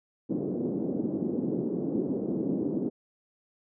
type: band-pass noise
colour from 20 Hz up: pink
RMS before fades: -30 dBFS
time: 0.29-2.9 s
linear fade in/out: 20 ms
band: 200 to 390 Hz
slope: 24 dB/octave
effects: none